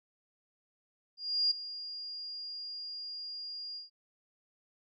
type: tone with ADSR envelope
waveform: sine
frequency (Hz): 4827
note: D8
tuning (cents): +47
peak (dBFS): -24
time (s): 1.17-3.9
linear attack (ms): 340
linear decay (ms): 8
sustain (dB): -15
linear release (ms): 140
effects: none